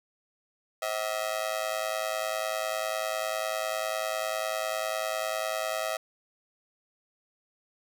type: tone with amplitude modulation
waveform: sawtooth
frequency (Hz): 642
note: E5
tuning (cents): -46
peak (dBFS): -21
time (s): 0.82-5.97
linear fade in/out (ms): 5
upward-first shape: sine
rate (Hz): 110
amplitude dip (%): 95
effects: none